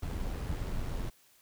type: noise with amplitude modulation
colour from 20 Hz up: brown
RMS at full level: -33 dBFS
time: 0.02-1.1 s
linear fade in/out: 10 ms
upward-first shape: sine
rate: 89.4 Hz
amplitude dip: 40%
effects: white hiss -64 dBFS RMS until 1.41 s